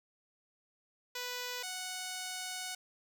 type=tone pair in turn; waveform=5% pulse; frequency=493.9 / 738.6 Hz; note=B4 / F#5; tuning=0 / -3 cents; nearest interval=perfect fifth; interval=697 cents; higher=second; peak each=-26 / -27 dBFS; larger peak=first; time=1.15-1.63 / 1.63-2.75 s; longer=second; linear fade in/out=5 ms; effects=none